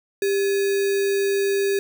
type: tone with sample-and-hold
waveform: sine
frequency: 396.2 Hz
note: G4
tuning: 18 cents sharp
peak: -18 dBFS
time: 0.22-1.79 s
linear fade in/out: 2 ms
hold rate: 2100 Hz
effects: none